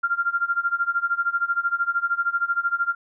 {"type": "tone with tremolo", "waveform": "sine", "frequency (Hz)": 1390, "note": "F6", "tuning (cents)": -9, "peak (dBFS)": -17, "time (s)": [0.03, 2.95], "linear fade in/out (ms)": 10, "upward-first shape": "sine", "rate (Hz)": 13, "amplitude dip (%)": 90, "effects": []}